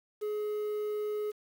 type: tone with quantisation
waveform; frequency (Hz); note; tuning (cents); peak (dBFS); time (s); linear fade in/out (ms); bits
triangle; 422; G#4; +28; -29; 0.21-1.32; 20; 9
effects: none